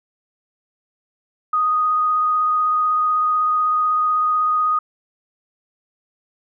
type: tone with vibrato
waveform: sine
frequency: 1243 Hz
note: D#6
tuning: 2 cents flat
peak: -15 dBFS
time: 1.53-4.79 s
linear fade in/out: 5 ms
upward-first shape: triangle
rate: 16 Hz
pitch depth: 12 cents each way
effects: none